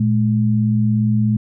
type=tone pair together; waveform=sine; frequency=115.47 / 212.5 Hz; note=A#2 / G#3; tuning=-16 / +40 cents; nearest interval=major seventh; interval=1056 cents; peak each=-16 dBFS; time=0-1.37 s; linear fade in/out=5 ms; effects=none